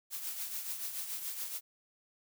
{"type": "noise with tremolo", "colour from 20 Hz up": "blue", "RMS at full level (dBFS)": -37, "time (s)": [0.1, 1.61], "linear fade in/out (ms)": 50, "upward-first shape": "triangle", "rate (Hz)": 7, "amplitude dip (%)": 60, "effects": []}